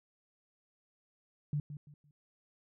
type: tone with echo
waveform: sine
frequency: 146.83 Hz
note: D3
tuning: in tune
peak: -30 dBFS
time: 1.53-1.6 s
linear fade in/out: 2 ms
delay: 170 ms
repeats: 3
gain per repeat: -11 dB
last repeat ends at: 2.11 s
effects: none